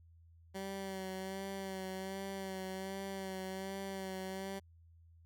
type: tone with vibrato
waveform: 15% pulse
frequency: 191.7 Hz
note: G3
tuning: 38 cents flat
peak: -34 dBFS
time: 0.54-4.6 s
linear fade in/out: 20 ms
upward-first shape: sine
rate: 1.3 Hz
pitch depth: 30 cents each way
effects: added 83 Hz sine -59 dBFS peak until 5.25 s